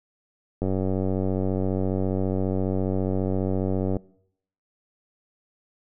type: click train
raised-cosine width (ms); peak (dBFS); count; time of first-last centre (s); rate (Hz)
2; -13; 318; 0.62-3.967; 94.7
effects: noise-tail reverb RT60 0.7 s tail -23 dB re dry